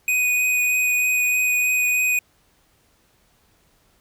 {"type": "tone with vibrato", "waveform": "square", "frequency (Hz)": 2489, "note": "D#7", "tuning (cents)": 0, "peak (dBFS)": -18, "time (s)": [0.08, 2.19], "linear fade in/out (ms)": 2, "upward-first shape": "sine", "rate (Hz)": 3.2, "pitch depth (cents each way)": 9, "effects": ["pink hiss -61 dBFS RMS until 4 s"]}